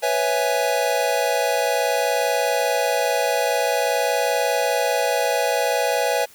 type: chord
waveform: square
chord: C# minor seventh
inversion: third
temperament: equal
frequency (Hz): 493.9 / 554.4 / 659.3 / 830.6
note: B4 / C#5 / E5 / G#5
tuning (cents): 0 / 0 / 0 / 0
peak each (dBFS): -25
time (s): 0.02-6.26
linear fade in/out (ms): 20
effects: white hiss -49 dBFS RMS until 6.34 s